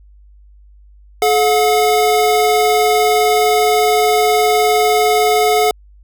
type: tone pair together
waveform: square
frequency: 428.4 / 720.5 Hz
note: A4 / F#5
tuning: -46 / -46 cents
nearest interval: major sixth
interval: 900 cents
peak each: -14 dBFS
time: 1.22-5.71 s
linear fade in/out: 2 ms
effects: added 50 Hz sine -41 dBFS peak until 6.03 s